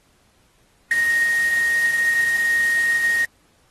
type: tone in noise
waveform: sine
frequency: 1864.7 Hz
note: A#6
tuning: in tune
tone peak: -16 dBFS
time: 0.91-3.25 s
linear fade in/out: 2 ms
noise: white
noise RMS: -33 dBFS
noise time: 0.91-3.25 s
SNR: +14 dB
effects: pink hiss -60 dBFS RMS until 3.7 s + AAC 32 kbps